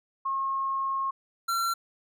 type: tone pair in turn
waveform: sine / square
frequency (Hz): 1081 / 1362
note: C#6 / F6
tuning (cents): -44 / -44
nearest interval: major third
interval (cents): 400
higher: second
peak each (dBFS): -26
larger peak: neither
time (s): 0.25-1.11 / 1.48-1.74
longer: first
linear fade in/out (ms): 10
effects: none